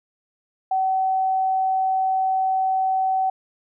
sine tone, 760 Hz, F#5, 46 cents sharp, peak -18 dBFS, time 0.71-3.3 s, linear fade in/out 5 ms, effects none

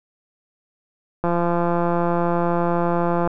click train, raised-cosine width 1 ms, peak -8 dBFS, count 351, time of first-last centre 1.24-3.275 s, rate 172 Hz, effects none

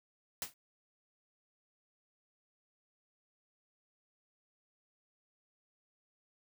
white noise with exponential decay, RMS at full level -34 dBFS, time 0.42-0.54 s, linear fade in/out 1 ms, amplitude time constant 26 ms, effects none

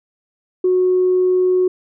sine tone, 366.9 Hz, F#4, 15 cents flat, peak -11 dBFS, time 0.64-1.68 s, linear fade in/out 5 ms, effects tanh soft clip ceiling -7 dBFS

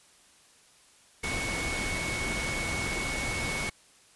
sine tone in noise, 2210 Hz, C#7, 6 cents flat, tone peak -33 dBFS, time 1.23-3.7 s, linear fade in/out 10 ms, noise pink, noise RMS -33 dBFS, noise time 1.23-3.7 s, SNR -3 dB, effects white hiss -59 dBFS RMS until 4.15 s + resampled to 24000 Hz

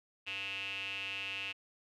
square tone with band-pass filter, 98 Hz, G2, in tune, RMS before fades -40 dBFS, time 0.26-1.53 s, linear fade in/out 20 ms, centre 2700 Hz, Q 9.9, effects none

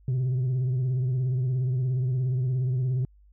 sine tone with vibrato, 127.8 Hz, C3, 40 cents flat, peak -20 dBFS, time 0.08-3.05 s, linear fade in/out 2 ms, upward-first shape triangle, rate 17 Hz, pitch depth 84 cents each way, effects tanh soft clip ceiling -22 dBFS + added 50 Hz sine -53 dBFS peak until 3.32 s

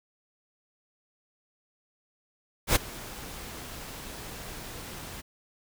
pink noise with ADSR envelope, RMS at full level -20 dBFS, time 2.67-5.22 s, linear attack 86 ms, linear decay 16 ms, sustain -21 dB, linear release 21 ms, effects none

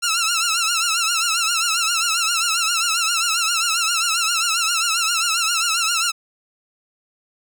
10% pulse tone with vibrato, 1354 Hz, E6, 46 cents sharp, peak -9 dBFS, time 0.02-6.12 s, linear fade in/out 20 ms, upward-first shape triangle, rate 7.5 Hz, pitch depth 110 cents each way, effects none

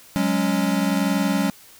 square chord, F# suspended second, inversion none, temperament equal with one note detuned, 185 / 205.9 / 277.2 Hz, F#3 / G#3 / C#4, 0 / -15 / 0 cents, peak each -24 dBFS, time 0.16-1.5 s, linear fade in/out 0 ms, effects white hiss -48 dBFS RMS until 1.79 s

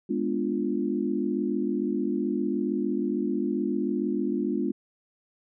sine chord, G# diminished seventh, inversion none, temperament equal, 207.7 / 246.9 / 293.7 / 349.2 Hz, G#3 / B3 / D4 / F4, 0 / 0 / 0 / 0 cents, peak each -30 dBFS, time 0.09-4.72 s, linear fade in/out 10 ms, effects none

